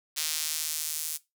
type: tone with high-pass filter sweep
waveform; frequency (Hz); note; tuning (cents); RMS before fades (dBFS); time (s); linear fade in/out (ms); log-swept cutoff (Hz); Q
sawtooth; 155.56; D#3; 0; -32; 0.16-1.18; 20; 4500 to 8500; 0.82
effects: noise-tail reverb RT60 0.2 s tail -18 dB re dry